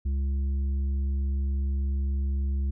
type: harmonic tone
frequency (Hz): 68.3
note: C#2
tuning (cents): -25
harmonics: 1 / 3 / 5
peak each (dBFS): -24 / -40 / -49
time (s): 0.05-2.71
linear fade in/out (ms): 10
effects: none